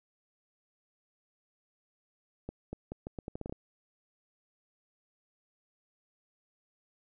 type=accelerating click train; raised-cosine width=2 ms; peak=-25 dBFS; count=11; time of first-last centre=2.49-3.525 s; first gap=240 ms; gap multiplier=0.79; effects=none